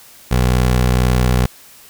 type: tone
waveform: 20% pulse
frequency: 62.1 Hz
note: B1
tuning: 10 cents sharp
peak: -7 dBFS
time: 0.31-1.46 s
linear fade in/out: 5 ms
effects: white hiss -43 dBFS RMS until 1.89 s